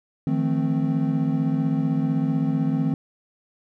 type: chord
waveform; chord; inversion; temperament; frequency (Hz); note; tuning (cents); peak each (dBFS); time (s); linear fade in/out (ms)
triangle; F dominant seventh; third; equal with one note detuned; 155.56 / 171.32 / 220 / 261.6; Eb3 / F3 / A3 / C4; 0 / -33 / 0 / 0; -22 / -26 / -26 / -22; 0.27-2.94; 2
effects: none

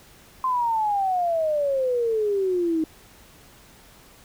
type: exponential sweep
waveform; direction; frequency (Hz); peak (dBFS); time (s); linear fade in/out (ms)
sine; down; 1046.5 to 312.3; -20; 0.44-2.84; 2
effects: pink hiss -51 dBFS RMS until 4.24 s

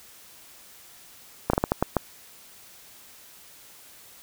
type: slowing click train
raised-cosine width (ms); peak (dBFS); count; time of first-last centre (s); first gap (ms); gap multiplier
1; -6; 7; 1.5-1.967; 34; 1.33
effects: white hiss -50 dBFS RMS until 4.22 s

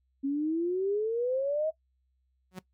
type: exponential sweep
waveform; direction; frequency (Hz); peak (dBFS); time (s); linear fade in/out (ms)
sine; up; 270.6 to 643; -26; 0.23-1.71; 20
type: tone with exponential growth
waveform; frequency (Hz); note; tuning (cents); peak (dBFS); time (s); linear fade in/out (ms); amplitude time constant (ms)
sawtooth; 185; F#3; 0; -31; 2.51-2.59; 5; 17
effects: noise-tail reverb RT60 0.1 s tail -18 dB re dry + added 64 Hz sine -70 dBFS peak until 2.73 s

